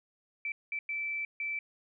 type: tone bursts at uneven times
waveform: sine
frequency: 2324 Hz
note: D7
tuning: 19 cents flat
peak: -32 dBFS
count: 4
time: 0.45-0.52 / 0.72-0.79 / 0.89-1.25 / 1.4-1.59 s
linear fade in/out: 2 ms
effects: none